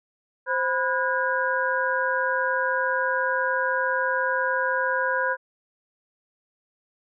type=tone cluster; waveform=sine; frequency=523 / 989 / 1456 / 1626 Hz; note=C5 / B5 / F#6 / G#6; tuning=-1 / +2 / -28 / -37 cents; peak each=-27 dBFS; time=0.46-5.37 s; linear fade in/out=50 ms; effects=none